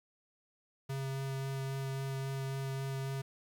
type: tone with vibrato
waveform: square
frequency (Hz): 135.2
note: C#3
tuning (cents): -43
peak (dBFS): -36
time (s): 0.89-3.22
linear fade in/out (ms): 10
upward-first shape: sine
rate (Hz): 3.7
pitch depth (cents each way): 9
effects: 11-bit